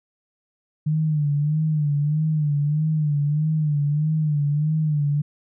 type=tone with vibrato; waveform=sine; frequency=150.6 Hz; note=D3; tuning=44 cents sharp; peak=-18 dBFS; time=0.86-5.22 s; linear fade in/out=10 ms; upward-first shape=sine; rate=1.6 Hz; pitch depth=74 cents each way; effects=none